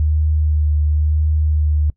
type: tone with vibrato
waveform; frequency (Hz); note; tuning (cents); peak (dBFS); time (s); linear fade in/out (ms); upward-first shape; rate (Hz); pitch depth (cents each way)
sine; 76; D#2; -40; -13; 0-1.9; 0; sine; 0.95; 20
effects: noise-tail reverb RT60 0.1 s tail -21 dB re dry